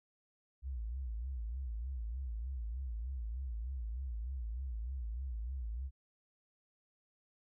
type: tone with vibrato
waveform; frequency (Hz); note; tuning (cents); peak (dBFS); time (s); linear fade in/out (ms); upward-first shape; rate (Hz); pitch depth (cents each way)
sine; 60.4; B1; -38; -37; 0.62-5.91; 50; sine; 3.3; 190
effects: none